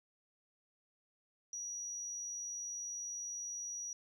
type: tone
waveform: sine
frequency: 5800 Hz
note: F#8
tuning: 35 cents flat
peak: -39 dBFS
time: 1.53-3.93 s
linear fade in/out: 2 ms
effects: tanh soft clip ceiling -36 dBFS